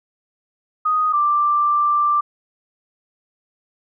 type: tone pair in turn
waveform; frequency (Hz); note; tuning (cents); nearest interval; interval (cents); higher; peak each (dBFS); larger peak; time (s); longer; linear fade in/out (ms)
sine; 1244.5 / 1179.1; D#6 / D6; 0 / +7; minor second; 93; first; -15 / -14; second; 0.85-1.13 / 1.13-2.21; second; 10
effects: none